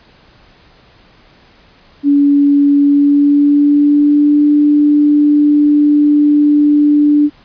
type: tone with pitch glide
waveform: sine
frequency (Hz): 285 to 294.4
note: C#4 to D4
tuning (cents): +48 to +4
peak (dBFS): -6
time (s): 2.03-7.3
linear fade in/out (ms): 50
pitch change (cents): +56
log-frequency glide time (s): 2.82-4.46
effects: pink hiss -46 dBFS RMS until 7.44 s + resampled to 11025 Hz